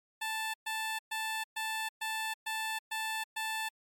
15% pulse tone bursts, 880 Hz, A5, in tune, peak -27 dBFS, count 8, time 0.21-3.69 s, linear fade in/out 10 ms, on 330 ms, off 120 ms, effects MP3 96 kbps

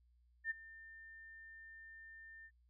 sine tone with ADSR envelope, 1800 Hz, A6, 39 cents sharp, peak -34 dBFS, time 0.44-2.51 s, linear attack 64 ms, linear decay 18 ms, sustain -19 dB, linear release 57 ms, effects added 60 Hz sine -68 dBFS peak until 2.69 s

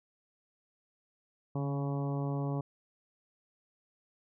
harmonic tone with a mistuned harmonic, 140 Hz, C#3, 18 cents sharp, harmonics 1 / 2 / 3 / 4 / 5 / 6 / 7 / 8, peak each -32 / -38 / -42 / -44 / -46 / -48 / -49 / -50 dBFS, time 1.55-2.61 s, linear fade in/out 5 ms, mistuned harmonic 1, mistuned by +36 cents, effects none

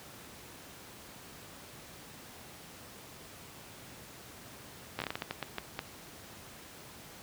slowing click train, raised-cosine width 0.3 ms, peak -18 dBFS, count 12, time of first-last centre 4.99-5.791 s, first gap 12 ms, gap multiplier 1.33, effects pink hiss -50 dBFS RMS until 7.22 s + high-pass 80 Hz 12 dB/octave

